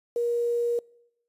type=tone with quantisation; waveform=sine; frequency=474.4 Hz; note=A#4; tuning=30 cents sharp; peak=-23 dBFS; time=0.16-0.79 s; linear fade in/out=2 ms; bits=8; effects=noise-tail reverb RT60 0.8 s tail -25 dB re dry + resampled to 32000 Hz